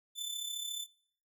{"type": "tone with amplitude modulation", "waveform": "sawtooth", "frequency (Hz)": 3520, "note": "A7", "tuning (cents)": 0, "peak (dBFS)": -31, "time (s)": [0.15, 0.87], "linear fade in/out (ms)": 50, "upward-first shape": "sine", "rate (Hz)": 34.1, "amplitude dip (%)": 55, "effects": ["noise-tail reverb RT60 0.6 s tail -23 dB re dry"]}